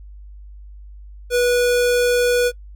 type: tone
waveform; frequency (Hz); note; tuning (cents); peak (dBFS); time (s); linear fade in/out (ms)
square; 488; B4; -21; -15; 1.3-2.52; 50
effects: noise-tail reverb RT60 0.1 s tail -23 dB re dry + added 50 Hz sine -36 dBFS peak until 2.75 s